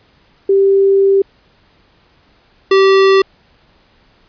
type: tone pair in turn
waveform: sine / square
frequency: 392 / 387.3 Hz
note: G4 / G4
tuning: 0 / -21 cents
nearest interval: unison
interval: 21 cents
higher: first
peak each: -7 dBFS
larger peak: neither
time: 0.49-1.22 / 2.71-3.22 s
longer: first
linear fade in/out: 5 ms
effects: pink hiss -52 dBFS RMS until 4.28 s + resampled to 11025 Hz